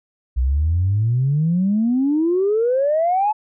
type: exponential sweep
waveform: sine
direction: up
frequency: 60.2 to 873 Hz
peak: -14 dBFS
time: 0.36-3.33 s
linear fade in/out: 20 ms
effects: tanh soft clip ceiling -10 dBFS